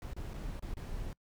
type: noise with dropouts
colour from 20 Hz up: brown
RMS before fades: -40 dBFS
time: 0.02-1.13 s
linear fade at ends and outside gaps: 1 ms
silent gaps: 0.134-0.165 / 0.335-0.34 / 0.595-0.624 / 0.739-0.769 s
effects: noise-tail reverb RT60 0.1 s tail -25 dB re dry